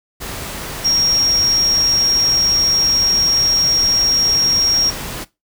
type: tone in noise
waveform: sine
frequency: 5588 Hz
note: F8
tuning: in tune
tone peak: -12 dBFS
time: 0.84-4.91 s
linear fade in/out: 20 ms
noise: pink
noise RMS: -27 dBFS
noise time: 0.2-5.25 s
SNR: +12 dB
effects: noise-tail reverb RT60 0.2 s tail -18 dB re dry